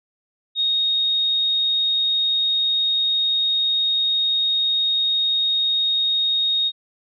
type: tone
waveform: sine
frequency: 3729 Hz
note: A#7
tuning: in tune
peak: -17 dBFS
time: 0.55-6.72 s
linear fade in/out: 50 ms
effects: none